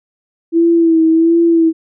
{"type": "tone with vibrato", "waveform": "sine", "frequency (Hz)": 329.6, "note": "E4", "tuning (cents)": 0, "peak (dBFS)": -7, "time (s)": [0.52, 1.73], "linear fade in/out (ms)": 50, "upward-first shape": "sine", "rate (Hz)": 1.4, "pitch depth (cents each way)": 41, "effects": []}